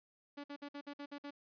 sawtooth tone bursts, 286.7 Hz, D4, 42 cents flat, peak -40 dBFS, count 8, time 0.37-1.308 s, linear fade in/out 10 ms, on 70 ms, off 54 ms, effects resampled to 11025 Hz

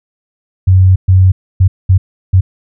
sine tone bursts at uneven times, 93.5 Hz, F#2, 19 cents sharp, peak -3 dBFS, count 5, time 0.67-0.96 / 1.08-1.32 / 1.6-1.68 / 1.89-1.98 / 2.33-2.41 s, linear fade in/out 10 ms, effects none

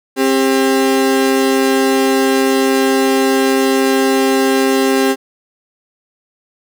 35% pulse tone pair together, 266.5 / 399.3 Hz, C4 / G4, +32 / +32 cents, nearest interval perfect fifth, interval 700 cents, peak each -12 dBFS, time 0.16-5.16 s, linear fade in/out 50 ms, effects none

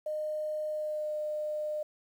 sine tone with pitch glide, 612 to 606 Hz, D#5 to D#5, -29 to -46 cents, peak -31 dBFS, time 0.06-1.83 s, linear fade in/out 5 ms, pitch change -17 cents, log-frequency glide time 0.68-1.18 s, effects 10-bit

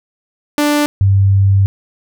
sawtooth / sine tone pair in turn, 294.4 / 97.98 Hz, D4 / G2, +4 / 0 cents, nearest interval octave + perfect fifth, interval 1904 cents, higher first, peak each -7 dBFS, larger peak neither, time 0.58-0.86 / 1.01-1.66 s, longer second, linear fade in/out 0 ms, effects none

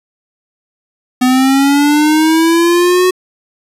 square linear sweep, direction up, 250 to 370 Hz, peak -8 dBFS, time 1.21-3.11 s, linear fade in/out 10 ms, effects resampled to 32000 Hz

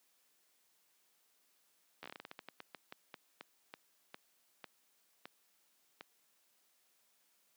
slowing click train, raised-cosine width 0.3 ms, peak -30 dBFS, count 22, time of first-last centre 2.03-6.009 s, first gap 12 ms, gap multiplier 1.23, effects white hiss -74 dBFS RMS until 7.56 s + high-pass 200 Hz 12 dB/octave

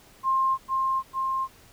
sine tone with echo, 1060 Hz, C6, 22 cents sharp, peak -20 dBFS, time 0.23-0.58 s, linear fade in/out 50 ms, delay 450 ms, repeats 2, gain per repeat -2 dB, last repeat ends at 1.48 s, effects pink hiss -54 dBFS RMS until 1.72 s

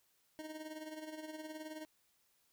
25% pulse tone with tremolo, 311.1 Hz, D#4, in tune, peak -39 dBFS, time 0.39-1.85 s, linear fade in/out 0 ms, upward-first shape sine, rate 19 Hz, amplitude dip 60%, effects white hiss -75 dBFS RMS until 2.52 s

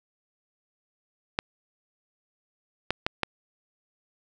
clicks, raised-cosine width 0.3 ms, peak -8 dBFS, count 4, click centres 1.389 / 2.906 / 3.065 / 3.233 s, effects none

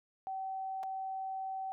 sine tone with dropouts, 766 Hz, G5, 40 cents flat, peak -36 dBFS, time 0.27-1.72 s, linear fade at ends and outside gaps 0 ms, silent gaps 0.831-0.835 s, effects none

